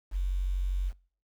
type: tone with quantisation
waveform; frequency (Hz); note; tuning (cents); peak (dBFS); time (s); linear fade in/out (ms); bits
sine; 46.25; F#1; 0; -26; 0.11-0.93; 50; 9
effects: noise-tail reverb RT60 0.5 s tail -25 dB re dry